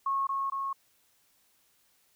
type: tone with echo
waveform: sine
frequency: 1093 Hz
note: C#6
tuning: 25 cents flat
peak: -26 dBFS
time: 0.06-0.27 s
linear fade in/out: 5 ms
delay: 230 ms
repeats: 2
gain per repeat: -2 dB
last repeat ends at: 0.73 s
effects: white hiss -68 dBFS RMS until 2.15 s